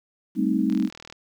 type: chord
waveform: sine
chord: A half-diminished seventh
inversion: third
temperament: equal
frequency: 196 / 220 / 261.6 / 311.1 Hz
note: G3 / A3 / C4 / Eb4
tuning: 0 / 0 / 0 / 0 cents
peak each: -25 dBFS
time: 0.35-0.9 s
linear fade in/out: 50 ms
type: click train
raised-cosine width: 0.2 ms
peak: -23 dBFS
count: 18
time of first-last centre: 0.7-1.125 s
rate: 40 Hz
effects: 9-bit